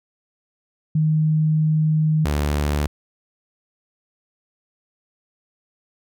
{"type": "tone pair in turn", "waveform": ["sine", "sawtooth"], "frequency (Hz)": [155.56, 73.41], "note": ["D#3", "D2"], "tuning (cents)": [0, 0], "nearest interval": "octave + minor second", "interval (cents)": 1300, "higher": "first", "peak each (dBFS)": -15, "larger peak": "neither", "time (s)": [[0.95, 2.25], [2.25, 2.87]], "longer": "first", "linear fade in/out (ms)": 5, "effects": []}